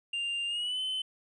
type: tone with pitch glide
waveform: triangle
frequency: 2794 to 3047 Hz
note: F7 to G7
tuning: 0 to -50 cents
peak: -29 dBFS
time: 0.13-1.02 s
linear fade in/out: 5 ms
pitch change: +150 cents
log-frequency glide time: 0.47-0.8 s
effects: resampled to 22050 Hz